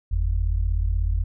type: tone pair together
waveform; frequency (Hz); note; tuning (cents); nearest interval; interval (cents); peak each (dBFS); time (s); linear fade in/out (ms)
sine; 46.04 / 82.41; F#1 / E2; -8 / 0; minor seventh; 1008; -21 / -24; 0.11-1.24; 10
effects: none